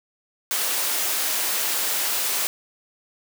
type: high-pass noise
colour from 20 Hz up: white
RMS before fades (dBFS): -24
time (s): 0.51-2.47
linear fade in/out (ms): 0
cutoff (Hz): 390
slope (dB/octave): 12
effects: none